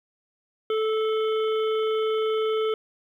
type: harmonic tone with a mistuned harmonic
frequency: 437.2 Hz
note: A4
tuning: 11 cents flat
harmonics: 1 / 3 / 5 / 7 / 8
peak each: -22 / -32 / -41 / -38 / -44 dBFS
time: 0.7-2.74 s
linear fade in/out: 2 ms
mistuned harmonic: 8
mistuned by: -21 cents
effects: 10-bit